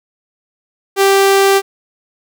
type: tone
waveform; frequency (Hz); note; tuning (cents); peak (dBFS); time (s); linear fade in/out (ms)
sawtooth; 392; G4; 0; -4; 0.96-1.62; 50
effects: none